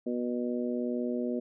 harmonic tone, 122 Hz, B2, 21 cents flat, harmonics 2 / 3 / 4 / 5, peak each -31 / -35 / -37 / -39 dBFS, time 0.06-1.4 s, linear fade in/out 10 ms, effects none

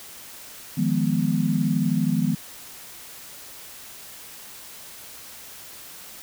sine chord, F half-diminished seventh, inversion third, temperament equal, 155.56 / 174.61 / 207.7 / 246.9 Hz, Eb3 / F3 / Ab3 / Cb4, 0 / 0 / 0 / 0 cents, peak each -25 dBFS, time 0.77-2.35 s, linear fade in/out 10 ms, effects white hiss -42 dBFS RMS until 6.22 s

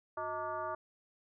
sine tone with frequency modulation, 900 Hz, A5, 39 cents sharp, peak -35 dBFS, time 0.17-0.75 s, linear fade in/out 5 ms, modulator 268 Hz, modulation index 1.6, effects none

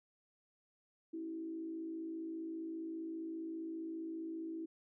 sine tone with frequency modulation, 325.9 Hz, E4, 20 cents flat, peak -40 dBFS, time 1.13-4.66 s, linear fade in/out 10 ms, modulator 55 Hz, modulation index 0.46, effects none

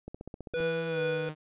click train, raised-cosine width 2 ms, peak -27 dBFS, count 9, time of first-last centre 0.08-0.603 s, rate 15.3 Hz
square tone with tremolo, 490 Hz, B4, 14 cents flat, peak -28 dBFS, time 0.54-1.29 s, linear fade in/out 0 ms, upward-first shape sine, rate 2.4 Hz, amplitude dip 45%
sawtooth tone with pitch glide, 166 to 153.99 Hz, E3 to D#3, +12 to -18 cents, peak -31 dBFS, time 0.55-1.35 s, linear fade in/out 50 ms, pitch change -130 cents, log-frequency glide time 0.88-1.01 s
effects resampled to 8000 Hz

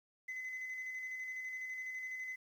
sine tone with tremolo, 2032 Hz, B6, 49 cents sharp, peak -37 dBFS, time 0.28-2.36 s, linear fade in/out 10 ms, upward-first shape square, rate 12 Hz, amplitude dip 35%, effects tanh soft clip ceiling -38 dBFS + 11-bit

